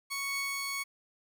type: tone pair together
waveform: sawtooth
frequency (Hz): 1109.4 / 2217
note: C#6 / C#7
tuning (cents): +1 / 0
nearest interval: octave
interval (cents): 1199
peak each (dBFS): -36 / -30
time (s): 0.1-0.84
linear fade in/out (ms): 20
effects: none